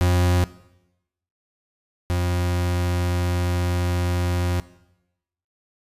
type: tone pair in turn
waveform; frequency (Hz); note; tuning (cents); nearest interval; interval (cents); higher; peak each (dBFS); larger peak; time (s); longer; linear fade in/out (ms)
40% pulse; 89.1 / 88.54; F2 / F2; +35 / +24; unison; 11; first; -15 / -19; first; 0.01-0.44 / 2.1-4.6; second; 0
effects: noise-tail reverb RT60 0.9 s tail -18 dB re dry + resampled to 32000 Hz